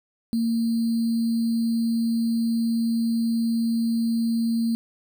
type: tone with sample-and-hold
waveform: sine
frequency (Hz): 229.7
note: A#3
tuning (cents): -25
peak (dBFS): -20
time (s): 0.33-4.75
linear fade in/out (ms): 0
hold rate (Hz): 4410
effects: none